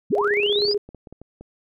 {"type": "linear sweep", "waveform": "sine", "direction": "up", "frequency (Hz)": [123.47, 5080], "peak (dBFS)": -21, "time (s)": [0.1, 0.74], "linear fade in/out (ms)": 10}
{"type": "tone with tremolo", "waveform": "sine", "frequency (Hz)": 410.5, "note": "G#4", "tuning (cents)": -20, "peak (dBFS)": -18, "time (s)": [0.12, 0.78], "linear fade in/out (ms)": 10, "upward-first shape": "square", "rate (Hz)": 16, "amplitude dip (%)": 45}
{"type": "clicks", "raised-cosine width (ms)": 2, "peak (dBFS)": -27, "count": 8, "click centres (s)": [0.605, 0.654, 0.89, 0.947, 1.072, 1.126, 1.216, 1.41]}
{"effects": []}